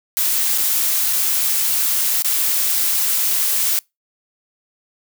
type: noise with dropouts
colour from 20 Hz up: blue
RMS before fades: -18 dBFS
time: 0.17-3.79 s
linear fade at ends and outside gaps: 0 ms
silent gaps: 0.577-0.582 / 1.127-1.131 / 2.222-2.246 s
effects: noise-tail reverb RT60 0.2 s tail -26 dB re dry